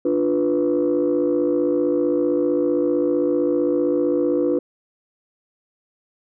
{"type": "chord", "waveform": "sine", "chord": "B diminished", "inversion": "first", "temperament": "equal", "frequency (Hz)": [293.7, 349.2, 493.9], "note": ["D4", "F4", "B4"], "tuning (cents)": [0, 0, 0], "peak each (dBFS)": -20, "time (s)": [0.05, 4.59], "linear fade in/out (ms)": 5, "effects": ["tanh soft clip ceiling -11 dBFS"]}